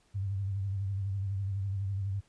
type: tone with vibrato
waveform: sine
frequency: 98 Hz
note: G2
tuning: in tune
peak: -30 dBFS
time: 0.14-2.21 s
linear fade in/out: 20 ms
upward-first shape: sine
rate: 12 Hz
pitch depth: 58 cents each way
effects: pink hiss -68 dBFS RMS until 2.28 s + resampled to 22050 Hz